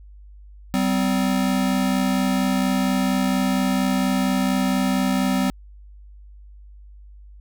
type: tone pair together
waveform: square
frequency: 192.1 / 256.4 Hz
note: G3 / C4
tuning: -35 / -35 cents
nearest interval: perfect fourth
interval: 500 cents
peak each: -22 dBFS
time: 0.74-5.5 s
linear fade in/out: 0 ms
effects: added 50 Hz sine -41 dBFS peak until 7.4 s